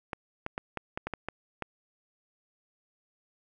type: clicks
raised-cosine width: 0.5 ms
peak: -18 dBFS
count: 9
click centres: 0.132 / 0.464 / 0.579 / 0.773 / 0.975 / 1.07 / 1.137 / 1.286 / 1.623 s
effects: none